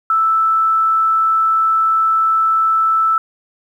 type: tone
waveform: sine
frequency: 1318.5 Hz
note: E6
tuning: in tune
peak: -11 dBFS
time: 0.1-3.18 s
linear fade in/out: 2 ms
effects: 8-bit